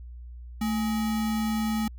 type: tone with sample-and-hold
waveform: sine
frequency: 220 Hz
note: A3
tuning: in tune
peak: -24 dBFS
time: 0.61-1.88 s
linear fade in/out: 5 ms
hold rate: 1050 Hz
effects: added 60 Hz sine -39 dBFS peak until 1.98 s